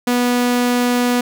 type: tone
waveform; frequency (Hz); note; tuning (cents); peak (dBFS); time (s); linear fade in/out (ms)
sawtooth; 244.8; B3; -15; -10; 0.07-1.21; 5
effects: none